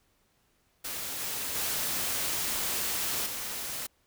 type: noise with level steps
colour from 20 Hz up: white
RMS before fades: -36 / -34 / -31 / -36 dBFS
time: 0.84-3.87 s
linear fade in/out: 10 ms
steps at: 1.2 / 1.55 / 3.26 s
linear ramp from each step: 5 ms
effects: pink hiss -70 dBFS RMS until 4.06 s